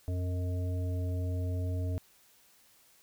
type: harmonic tone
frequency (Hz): 90.1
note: F#2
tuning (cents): -45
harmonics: 1 / 3 / 5 / 7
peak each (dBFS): -30 / -42 / -46 / -46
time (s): 0.08-1.98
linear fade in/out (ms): 0
effects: white hiss -63 dBFS RMS until 3.02 s